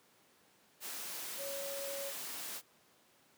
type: tone in noise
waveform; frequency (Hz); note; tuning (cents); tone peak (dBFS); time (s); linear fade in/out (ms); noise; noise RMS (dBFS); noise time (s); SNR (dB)
sine; 556; C#5; +5; -41; 1.37-2.13; 50; white; -43; 0.8-2.62; -1
effects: pink hiss -67 dBFS RMS until 3.37 s + high-pass 200 Hz 12 dB/octave